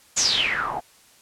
white noise with low-pass filter sweep, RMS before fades -23 dBFS, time 0.16-0.81 s, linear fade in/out 20 ms, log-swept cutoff 7300 to 690 Hz, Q 9.2, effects white hiss -54 dBFS RMS until 1.21 s + low-pass 11000 Hz 12 dB/octave

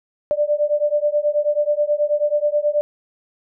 sine beating tone pair, 587.3 / 596.6 Hz, D5 / D5, 0 / +27 cents, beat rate 9.3 Hz, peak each -19 dBFS, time 0.31-2.81 s, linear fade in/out 0 ms, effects none

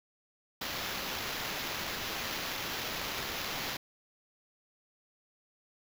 blue noise with sample-and-hold, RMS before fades -37 dBFS, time 0.61-3.77 s, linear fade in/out 5 ms, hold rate 8820 Hz, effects none

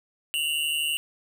square tone pair together, 2768 / 2920 Hz, F7 / F#7, -16 / -24 cents, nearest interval minor second, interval 92 cents, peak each -28 dBFS, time 0.34-0.97 s, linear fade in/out 0 ms, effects none

